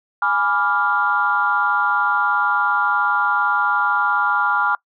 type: chord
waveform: sine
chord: G# diminished seventh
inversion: none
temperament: equal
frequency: 830.6 / 987.8 / 1174.7 / 1396.9 Hz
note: G#5 / B5 / D6 / F6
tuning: 0 / 0 / 0 / 0 cents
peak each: -22 / -23 / -22 / -18 dBFS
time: 0.22-4.75 s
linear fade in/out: 2 ms
effects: noise-tail reverb RT60 0.1 s tail -23 dB re dry + tanh soft clip ceiling -5 dBFS